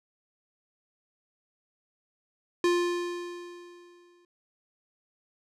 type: tone with exponential decay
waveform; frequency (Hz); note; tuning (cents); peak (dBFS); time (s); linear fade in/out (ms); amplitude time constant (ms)
square; 350; F4; +4; -21; 2.64-4.25; 2; 350
effects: low-pass 7000 Hz 12 dB/octave